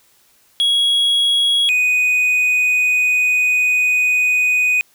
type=tone pair in turn; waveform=triangle; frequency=3322 / 2489 Hz; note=G#7 / D#7; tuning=0 / 0 cents; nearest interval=perfect fourth; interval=500 cents; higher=first; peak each=-11 dBFS; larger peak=neither; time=0.6-1.69 / 1.69-4.81 s; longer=second; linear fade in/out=0 ms; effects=white hiss -55 dBFS RMS until 4.94 s